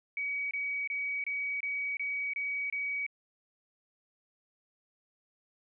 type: tone bursts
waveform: sine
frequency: 2265 Hz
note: C#7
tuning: 37 cents sharp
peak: -31 dBFS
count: 8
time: 0.17-3.065 s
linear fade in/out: 2 ms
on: 340 ms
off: 25 ms
effects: none